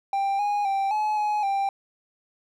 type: tone with pitch steps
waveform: triangle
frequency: 789 / 823 / 784 / 852 / 841 / 789 Hz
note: G5 / G#5 / G5 / G#5 / G#5 / G5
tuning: +11 / -16 / 0 / +44 / +22 / +11 cents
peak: -20 dBFS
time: 0.13-1.69 s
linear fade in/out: 2 ms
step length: 260 ms
effects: none